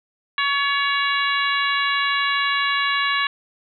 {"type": "harmonic tone with a mistuned harmonic", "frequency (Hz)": 561, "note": "C#5", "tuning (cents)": 21, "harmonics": [2, 3, 4, 5, 6, 7], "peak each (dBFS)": [-23, -23, -26, -27, -30, -29], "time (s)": [0.38, 3.27], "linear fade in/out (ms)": 2, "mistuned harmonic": 3, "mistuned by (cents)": 21, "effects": []}